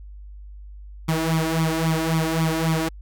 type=tone with flanger; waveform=sawtooth; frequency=161.4 Hz; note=E3; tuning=36 cents flat; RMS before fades=-22 dBFS; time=1.08-2.89 s; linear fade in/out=10 ms; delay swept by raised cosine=0.86 to 2.96 ms; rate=3.7 Hz; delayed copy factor=+0.75; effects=added 50 Hz sine -37 dBFS peak until 3.01 s